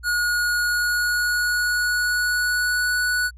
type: tone with pitch glide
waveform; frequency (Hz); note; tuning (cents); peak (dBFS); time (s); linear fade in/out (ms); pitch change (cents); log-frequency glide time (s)
square; 1446 to 1475.5; F#6 to F#6; -40 to -5; -20; 0.03-3.31; 50; +35; 0.62-2.94
effects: added 60 Hz sine -40 dBFS peak until 3.37 s + resampled to 32000 Hz